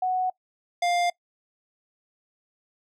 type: tone pair in turn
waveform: sine / square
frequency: 740 / 701.3 Hz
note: F#5 / F5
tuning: 0 / +7 cents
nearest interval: minor second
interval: 93 cents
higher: first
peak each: -22 dBFS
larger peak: neither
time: 0.02-0.3 / 0.82-1.1 s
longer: neither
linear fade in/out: 5 ms
effects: noise-tail reverb RT60 0.1 s tail -22 dB re dry + low-pass 7000 Hz 12 dB/octave